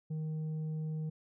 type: tone with tanh clipping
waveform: sine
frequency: 156.2 Hz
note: D#3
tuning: 7 cents sharp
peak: -35 dBFS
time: 0.1-1.1 s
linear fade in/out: 10 ms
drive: 4 dB
effects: none